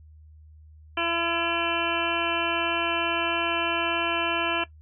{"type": "harmonic tone", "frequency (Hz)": 337.7, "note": "E4", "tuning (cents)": 42, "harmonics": [1, 2, 3, 4, 5, 7, 8, 9], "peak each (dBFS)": [-32, -32, -32, -32, -32, -32, -32, -32], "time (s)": [0.97, 4.64], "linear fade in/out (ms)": 5, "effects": ["noise-tail reverb RT60 0.1 s tail -17 dB re dry", "added 77 Hz sine -47 dBFS peak until 4.81 s"]}